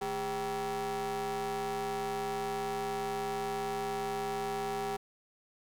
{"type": "ring-modulated tone", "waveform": "40% pulse", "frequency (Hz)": 185, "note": "F#3", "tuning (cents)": 0, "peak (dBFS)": -29, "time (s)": [0.01, 4.97], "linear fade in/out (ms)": 10, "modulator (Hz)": 589, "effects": []}